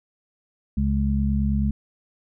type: harmonic tone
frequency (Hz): 69.3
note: C#2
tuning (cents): 0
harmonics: 1 / 2 / 3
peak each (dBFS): -22 / -27 / -23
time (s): 0.77-1.71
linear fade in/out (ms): 5
effects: none